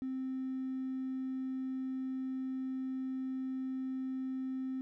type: tone with hard clipping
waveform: triangle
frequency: 261.6 Hz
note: C4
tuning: in tune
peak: -35 dBFS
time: 0.02-4.81 s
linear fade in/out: 0 ms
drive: 3 dB
effects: none